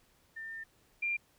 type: tone pair in turn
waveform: sine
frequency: 1801 / 2387 Hz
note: A6 / D7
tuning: +40 / +28 cents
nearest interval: perfect fourth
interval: 488 cents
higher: second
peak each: -40 / -30 dBFS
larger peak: second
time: 0.36-0.64 / 1.02-1.17 s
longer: first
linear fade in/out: 10 ms
effects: pink hiss -68 dBFS RMS until 1.38 s